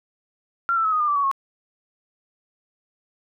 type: tone with pitch steps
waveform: sine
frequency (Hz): 1374 / 1329.5 / 1286.4 / 1244.8 / 1204.5 / 1165.4 / 1127.7 / 1091.2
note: F6 / E6 / E6 / D#6 / D6 / D6 / C#6 / C#6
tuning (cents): -29 / +14 / -43 / 0 / +43 / -14 / +29 / -28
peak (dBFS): -18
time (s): 0.69-1.314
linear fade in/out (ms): 0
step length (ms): 78
effects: none